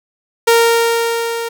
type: tone with level ramp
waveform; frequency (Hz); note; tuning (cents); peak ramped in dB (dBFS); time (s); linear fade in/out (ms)
sawtooth; 463.3; A#4; -11; -3 to -16; 0.47-1.49; 10
effects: none